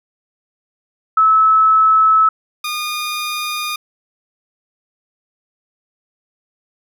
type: tone pair in turn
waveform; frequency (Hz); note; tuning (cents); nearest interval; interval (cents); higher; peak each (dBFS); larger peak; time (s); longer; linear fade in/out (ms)
sine / 15% pulse; 1300 / 1220.3; E6 / D#6; -24 / -34; minor second; 110; first; -8 / -14; first; 1.17-2.29 / 2.64-3.76; neither; 5
effects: none